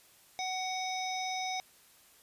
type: harmonic tone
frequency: 747 Hz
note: F#5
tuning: 16 cents sharp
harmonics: 1 / 3 / 5 / 7 / 8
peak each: -35 / -40 / -42 / -43 / -44 dBFS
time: 0.39-1.6 s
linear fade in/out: 0 ms
effects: white hiss -61 dBFS RMS until 2.22 s + resampled to 32000 Hz